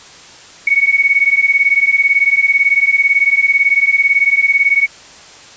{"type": "beating tone pair", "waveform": "sine", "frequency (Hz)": [2217, 2235], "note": ["C#7", "C#7"], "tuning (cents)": [0, 14], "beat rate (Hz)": 18, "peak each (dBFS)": -12, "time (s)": [0.67, 4.87], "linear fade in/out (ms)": 5, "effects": ["white hiss -38 dBFS RMS until 5.56 s", "resampled to 16000 Hz"]}